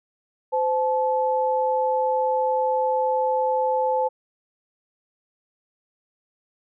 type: tone pair together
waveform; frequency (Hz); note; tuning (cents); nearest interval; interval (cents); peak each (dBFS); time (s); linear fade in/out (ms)
sine; 515 / 866.1; C5 / A5; -28 / -28; major sixth; 900; -22; 0.52-4.09; 20
effects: none